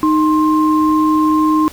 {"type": "tone pair together", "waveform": "sine", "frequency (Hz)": [309.9, 1056], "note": ["D#4", "C6"], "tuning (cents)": [-7, 16], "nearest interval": "octave + major sixth", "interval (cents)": 2123, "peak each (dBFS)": [-11, -15], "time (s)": [0.03, 1.68], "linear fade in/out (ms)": 0, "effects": ["pink hiss -36 dBFS RMS until 1.72 s"]}